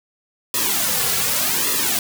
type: noise with flanger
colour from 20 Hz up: white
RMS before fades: -20 dBFS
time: 0.54-1.99 s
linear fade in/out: 2 ms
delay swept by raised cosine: 1.3 to 3.3 ms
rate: 0.86 Hz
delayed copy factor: -0.95
effects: none